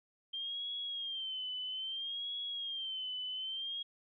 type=tone with vibrato; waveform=sine; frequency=3168 Hz; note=G7; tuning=18 cents sharp; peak=-37 dBFS; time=0.33-3.83 s; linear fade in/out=10 ms; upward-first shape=sine; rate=0.61 Hz; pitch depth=91 cents each way; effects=none